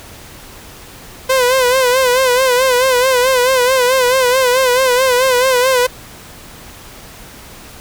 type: tone with vibrato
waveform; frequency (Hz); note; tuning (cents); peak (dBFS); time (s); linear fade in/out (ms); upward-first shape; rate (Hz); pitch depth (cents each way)
sawtooth; 509; C5; -48; -6; 1.29-5.87; 10; sine; 4.6; 75
effects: pink hiss -36 dBFS RMS until 7.8 s